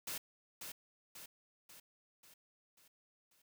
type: noise with echo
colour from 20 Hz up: white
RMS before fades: -42 dBFS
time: 0.07-0.18 s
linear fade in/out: 5 ms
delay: 540 ms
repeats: 6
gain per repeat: -5 dB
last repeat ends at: 3.42 s
effects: none